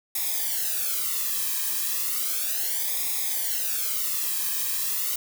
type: noise with flanger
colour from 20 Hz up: blue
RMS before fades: -27 dBFS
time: 0.15-5.16 s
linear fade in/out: 5 ms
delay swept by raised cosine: 0.67 to 1.43 ms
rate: 0.34 Hz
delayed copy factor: -0.95
effects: none